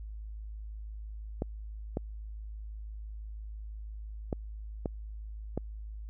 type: clicks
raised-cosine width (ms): 2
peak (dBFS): -18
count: 5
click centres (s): 1.421 / 1.971 / 4.328 / 4.858 / 5.576
effects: added 53 Hz sine -39 dBFS peak until 6.09 s